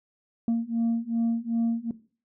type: beating tone pair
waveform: sine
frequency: 229.4 / 232 Hz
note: A#3 / A#3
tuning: -28 / -8 cents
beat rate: 2.6 Hz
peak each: -24 dBFS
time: 0.48-1.91 s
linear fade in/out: 2 ms
effects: noise-tail reverb RT60 0.4 s tail -17 dB re dry + tanh soft clip ceiling -20 dBFS